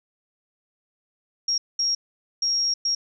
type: tone bursts at uneven times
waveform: sine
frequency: 5588 Hz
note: F8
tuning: in tune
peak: -20 dBFS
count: 4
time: 1.48-1.58 / 1.79-1.95 / 2.42-2.74 / 2.85-2.95 s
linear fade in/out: 5 ms
effects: none